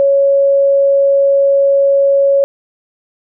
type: tone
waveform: sine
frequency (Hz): 555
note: C#5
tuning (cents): +2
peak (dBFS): -7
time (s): 0-2.44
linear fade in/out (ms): 0
effects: none